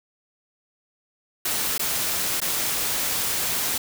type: noise with dropouts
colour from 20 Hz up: white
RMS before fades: -25 dBFS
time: 1.45-3.78 s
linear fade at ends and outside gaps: 5 ms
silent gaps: 1.78-1.794 / 2.403-2.416 s
effects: none